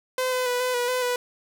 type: tone with pitch steps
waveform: sawtooth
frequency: 512 / 506 / 492.9 / 504 / 487 / 505 / 492.2 Hz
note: C5 / B4 / B4 / B4 / B4 / B4 / B4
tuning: -38 / +42 / -3 / +35 / -24 / +39 / -6 cents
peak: -19 dBFS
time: 0.18-1.16 s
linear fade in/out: 2 ms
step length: 140 ms
effects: none